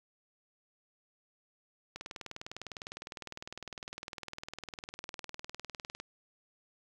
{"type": "click train", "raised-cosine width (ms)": 0.2, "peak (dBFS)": -24, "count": 81, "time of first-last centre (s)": [1.96, 6], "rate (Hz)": 19.8, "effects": ["9-bit"]}